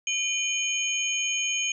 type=tone cluster; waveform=sine; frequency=2424 / 3060 / 6560 Hz; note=D#7 / G7 / G#8; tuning=-46 / -42 / -22 cents; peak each=-29 dBFS; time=0.07-1.72 s; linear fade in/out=2 ms; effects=none